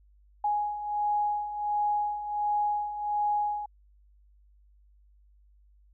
sine beating tone pair, 830.6 / 832 Hz, G#5 / G#5, 0 / +3 cents, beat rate 1.4 Hz, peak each -33 / -27 dBFS, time 0.44-3.66 s, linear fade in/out 5 ms, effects added 50 Hz sine -57 dBFS peak until 5.93 s

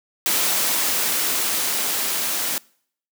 white noise with level ramp, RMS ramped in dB -20 to -24 dBFS, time 0.26-2.58 s, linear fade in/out 0 ms, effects noise-tail reverb RT60 0.6 s tail -25 dB re dry + high-pass 200 Hz 12 dB/octave

